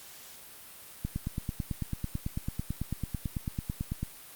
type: click train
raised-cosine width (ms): 5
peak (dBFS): -19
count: 28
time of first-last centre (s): 1.05-4.03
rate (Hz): 9.06
effects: white hiss -49 dBFS RMS until 4.35 s + Opus 48 kbps